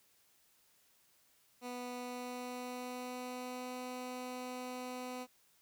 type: tone with pitch glide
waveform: 15% pulse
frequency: 246.9 to 251.5 Hz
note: B3 to B3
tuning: 0 to +32 cents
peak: -35 dBFS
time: 1.61-5.27 s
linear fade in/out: 50 ms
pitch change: +32 cents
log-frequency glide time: 1.95-3.75 s
effects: white hiss -70 dBFS RMS until 5.61 s

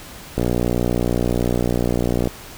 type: click train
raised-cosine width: 2 ms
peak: -6 dBFS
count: 115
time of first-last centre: 0.38-2.274 s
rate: 60.2 Hz
effects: pink hiss -38 dBFS RMS until 2.57 s

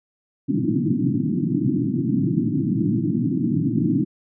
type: band-pass noise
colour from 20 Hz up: white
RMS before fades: -21 dBFS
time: 0.48-4.05 s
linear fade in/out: 20 ms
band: 110 to 330 Hz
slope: 96 dB/octave
effects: none

